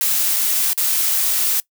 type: noise with dropouts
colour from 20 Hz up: blue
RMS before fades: -18 dBFS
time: 0.01-1.6 s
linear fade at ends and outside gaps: 0 ms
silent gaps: 0.362-0.366 / 0.731-0.777 s
effects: noise-tail reverb RT60 0.1 s tail -22 dB re dry